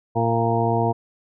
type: harmonic tone with a mistuned harmonic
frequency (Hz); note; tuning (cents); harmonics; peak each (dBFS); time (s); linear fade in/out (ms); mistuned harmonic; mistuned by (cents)
115.3; A#2; -19; 1 / 2 / 3 / 4 / 6 / 7 / 8; -23 / -27 / -27 / -25 / -24 / -29 / -26; 0.15-0.93; 20; 8; +17
effects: none